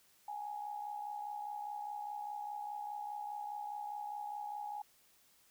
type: tone with amplitude modulation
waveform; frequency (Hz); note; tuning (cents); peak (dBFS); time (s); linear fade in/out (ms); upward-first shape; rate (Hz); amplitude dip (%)
sine; 830.6; G#5; 0; -37; 0.28-4.82; 5; sine; 64.9; 60
effects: white hiss -68 dBFS RMS until 5.5 s